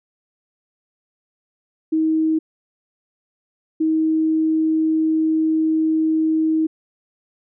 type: tone bursts at uneven times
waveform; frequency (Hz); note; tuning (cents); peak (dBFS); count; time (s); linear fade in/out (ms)
sine; 317; D#4; +32; -15; 2; 1.92-2.39 / 3.8-6.67; 10
effects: none